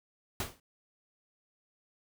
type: noise with exponential decay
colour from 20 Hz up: pink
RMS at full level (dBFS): -31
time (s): 0.4-0.6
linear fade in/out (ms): 2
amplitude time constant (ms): 43
effects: none